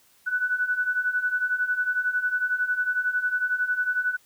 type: beating tone pair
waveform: sine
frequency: 1480 / 1491 Hz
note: F#6 / F#6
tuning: 0 / +13 cents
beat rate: 11 Hz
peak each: -28 / -24 dBFS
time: 0.26-4.17 s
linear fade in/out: 20 ms
effects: white hiss -60 dBFS RMS until 4.25 s